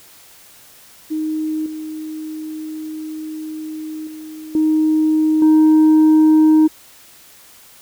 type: tone with level steps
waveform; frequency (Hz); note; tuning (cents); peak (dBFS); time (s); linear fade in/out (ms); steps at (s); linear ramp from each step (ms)
sine; 311.8; D#4; +4; -18 / -25 / -30 / -11 / -5; 1.1-6.68; 20; 1.66 / 4.07 / 4.55 / 5.42; 2
effects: tanh soft clip ceiling -7 dBFS + white hiss -45 dBFS RMS until 7.81 s

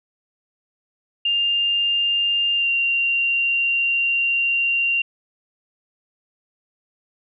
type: tone with pitch glide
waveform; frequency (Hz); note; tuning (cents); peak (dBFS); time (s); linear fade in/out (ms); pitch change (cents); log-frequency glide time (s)
sine; 2802 to 2767; F7 to F7; +5 to -17; -17; 1.25-5.02; 5; -22; 2.55-2.69
effects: none

